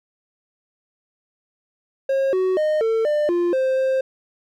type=tone with pitch steps; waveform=triangle; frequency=540 / 373.4 / 614 / 448.9 / 597 / 348.6 / 524 / 527 Hz; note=C#5 / F#4 / D#5 / A4 / D5 / F4 / C5 / C5; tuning=-45 / +16 / -23 / +35 / +28 / -3 / +2 / +12 cents; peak=-15 dBFS; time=2.09-4.01 s; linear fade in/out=5 ms; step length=240 ms; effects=none